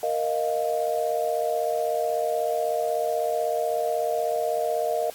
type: chord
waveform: sine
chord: Bb suspended fourth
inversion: none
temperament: equal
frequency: 466.2 / 622.3 / 698.5 Hz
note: Bb4 / Eb5 / F5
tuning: 0 / 0 / 0 cents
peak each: -28 / -26 / -27 dBFS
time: 0.03-5.1 s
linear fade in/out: 2 ms
effects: white hiss -45 dBFS RMS until 5.14 s + AAC 64 kbps